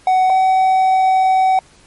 triangle tone pair in turn, 747 / 755.7 Hz, F#5 / F#5, +16 / +36 cents, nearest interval unison, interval 20 cents, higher second, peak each -8 dBFS, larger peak neither, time 0.07-0.3 / 0.3-1.59 s, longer second, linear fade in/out 2 ms, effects pink hiss -48 dBFS RMS until 1.86 s + MP3 48 kbps

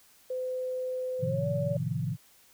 sine tone with pitch glide, 510 to 572.5 Hz, C5 to D5, -44 to -44 cents, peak -30 dBFS, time 0.3-1.77 s, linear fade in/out 5 ms, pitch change +200 cents, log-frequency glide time 1.22-1.46 s
sine chord, F dominant seventh, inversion first, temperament equal, 110 / 130.81 / 155.56 / 174.61 Hz, A2 / C3 / Eb3 / F3, 0 / 0 / 0 / 0 cents, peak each -35 / -33 / -33 / -36 dBFS, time 1.19-2.17 s, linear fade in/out 50 ms
effects white hiss -60 dBFS RMS until 2.53 s

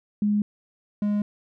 sine / triangle tone pair in turn, 207.7 / 206.9 Hz, G#3 / G#3, 0 / -6 cents, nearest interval unison, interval 6 cents, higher first, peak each -19 dBFS, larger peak neither, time 0.22-0.42 / 1.02-1.22 s, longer neither, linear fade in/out 2 ms, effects none

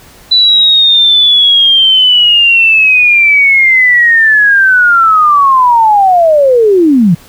sine linear sweep, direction down, 3988 to 155.56 Hz, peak -3 dBFS, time 0.31-7.15 s, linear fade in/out 10 ms, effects pink hiss -38 dBFS RMS until 7.28 s

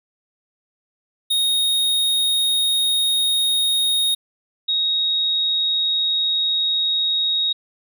square / sine tone pair in turn, 3729 / 3768 Hz, A#7 / A#7, 0 / +18 cents, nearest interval unison, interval 18 cents, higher second, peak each -17 dBFS, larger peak neither, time 1.3-4.15 / 4.68-7.53 s, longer neither, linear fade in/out 10 ms, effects none

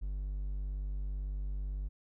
triangle tone, 49 Hz, G1, in tune, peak -32 dBFS, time 0.01-1.89 s, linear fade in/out 20 ms, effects none

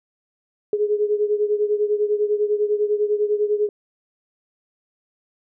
sine beating tone pair, 415.9 / 425.9 Hz, G#4 / G#4, +2 / +44 cents, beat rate 10 Hz, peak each -19 / -23 dBFS, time 0.73-3.69 s, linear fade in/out 2 ms, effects none

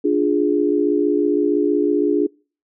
sine chord, D diminished, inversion none, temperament equal, 293.7 / 349.2 / 415.3 Hz, D4 / F4 / Ab4, 0 / 0 / 0 cents, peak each -18 / -20 / -19 dBFS, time 0.04-2.27 s, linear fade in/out 10 ms, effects noise-tail reverb RT60 0.4 s tail -26 dB re dry

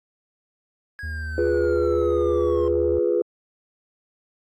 triangle linear sweep, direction down, 1661.2 to 1056 Hz, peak -31 dBFS, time 0.99-2.68 s, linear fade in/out 0 ms
triangle tone, 77.78 Hz, D#2, in tune, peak -26 dBFS, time 1.03-2.99 s, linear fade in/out 5 ms
sine chord, F diminished, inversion none, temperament equal, 349.2 / 415.3 / 493.9 Hz, F4 / Ab4 / Cb5, 0 / 0 / 0 cents, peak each -22 dBFS, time 1.38-3.22 s, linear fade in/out 2 ms
effects tanh soft clip ceiling -10 dBFS + AAC 64 kbps

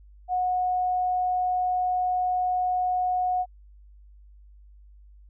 sine tone, 730 Hz, F#5, 24 cents flat, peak -22 dBFS, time 0.28-3.46 s, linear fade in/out 50 ms, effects added 50 Hz sine -48 dBFS peak until 5.29 s

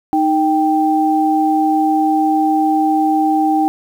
sine tone pair together, 311.1 / 784 Hz, D#4 / G5, 0 / 0 cents, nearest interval octave + major third, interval 1600 cents, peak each -14 dBFS, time 0.13-3.68 s, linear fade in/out 0 ms, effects 7-bit

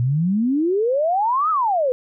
sine exponential two-way sweep, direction up then down, 116.54 to 1318.5 to 485.8 Hz, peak -16 dBFS, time 0-1.92 s, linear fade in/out 0 ms, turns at 1.5 s, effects none

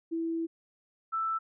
sine tone pair in turn, 329.6 / 1323.7 Hz, E4 / E6, 0 / +7 cents, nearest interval 2 octaves, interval 2407 cents, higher second, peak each -29 / -28 dBFS, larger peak second, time 0.11-0.47 / 1.12-1.39 s, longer first, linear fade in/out 20 ms, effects none

